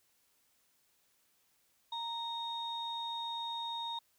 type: tone pair together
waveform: sine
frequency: 929 / 3716 Hz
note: A#5 / A#7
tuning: -6 / -6 cents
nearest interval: 2 octaves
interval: 2400 cents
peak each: -38 / -39 dBFS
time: 1.92-3.99 s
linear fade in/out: 5 ms
effects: tanh soft clip ceiling -29 dBFS + white hiss -73 dBFS RMS until 4.18 s